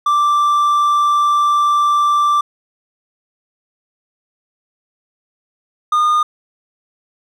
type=tone pair in turn; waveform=triangle; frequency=1174.7 / 1219 Hz; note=D6 / D#6; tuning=0 / -36 cents; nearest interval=minor second; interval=64 cents; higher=second; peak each=-9 dBFS; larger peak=neither; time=0.06-2.41 / 5.92-6.23 s; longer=first; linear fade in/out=5 ms; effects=none